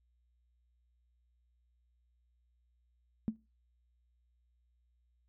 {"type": "tone with exponential decay", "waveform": "sine", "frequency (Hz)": 220, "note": "A3", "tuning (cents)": 0, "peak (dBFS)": -25, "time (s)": [3.28, 3.36], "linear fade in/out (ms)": 0, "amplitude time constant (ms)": 16, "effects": ["noise-tail reverb RT60 0.3 s tail -23 dB re dry", "added 60 Hz sine -70 dBFS peak until 5.28 s"]}